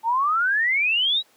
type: exponential sweep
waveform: sine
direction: up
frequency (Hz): 875 to 3934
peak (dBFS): -18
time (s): 0.03-1.23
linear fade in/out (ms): 50
effects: pink hiss -58 dBFS RMS until 1.36 s + high-pass 300 Hz 12 dB/octave